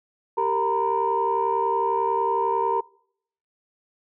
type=tone cluster; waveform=sine; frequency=392.6 / 461.8 / 930 / 1001 Hz; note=G4 / A#4 / A#5 / B5; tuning=+3 / -16 / -4 / +23 cents; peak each=-27 / -27 / -22 / -29 dBFS; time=0.37-2.81 s; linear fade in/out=10 ms; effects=noise-tail reverb RT60 0.7 s tail -25 dB re dry + tanh soft clip ceiling -11 dBFS